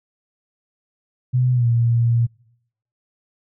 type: tone with pitch glide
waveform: sine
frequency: 125.9 to 117.47 Hz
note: B2 to A#2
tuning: +34 to +14 cents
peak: -14 dBFS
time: 1.33-2.27 s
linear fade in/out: 20 ms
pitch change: -120 cents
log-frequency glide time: 1.53-1.67 s
effects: noise-tail reverb RT60 0.8 s tail -26 dB re dry